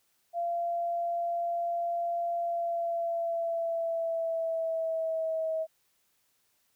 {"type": "tone with pitch glide", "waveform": "sine", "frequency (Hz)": [687, 641], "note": ["F5", "E5"], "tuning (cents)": [-29, -49], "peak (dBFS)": -28, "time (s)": [0.33, 5.67], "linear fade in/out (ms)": 50, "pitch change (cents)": -120, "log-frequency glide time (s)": [2.37, 5.53], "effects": ["white hiss -72 dBFS RMS until 6.75 s"]}